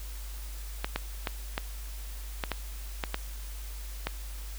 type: clicks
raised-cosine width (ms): 0.3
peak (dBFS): -13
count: 9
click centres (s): 0.845 / 0.96 / 1.272 / 1.579 / 2.438 / 2.517 / 3.038 / 3.144 / 4.07
effects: added 50 Hz sine -37 dBFS peak until 4.58 s + white hiss -48 dBFS RMS until 4.58 s